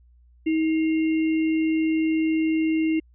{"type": "tone with sample-and-hold", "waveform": "sine", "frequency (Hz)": 318, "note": "D#4", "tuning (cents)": 38, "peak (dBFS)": -19, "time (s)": [0.46, 3], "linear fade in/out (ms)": 10, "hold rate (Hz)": 2450, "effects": ["added 60 Hz sine -52 dBFS peak until 3.14 s", "resampled to 8000 Hz"]}